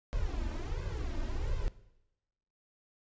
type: noise with flanger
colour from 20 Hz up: brown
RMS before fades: -34 dBFS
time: 0.13-1.68 s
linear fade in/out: 0 ms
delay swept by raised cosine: 1.9 to 3.3 ms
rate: 1.4 Hz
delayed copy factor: +1
effects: noise-tail reverb RT60 0.9 s tail -17 dB re dry + resampled to 16000 Hz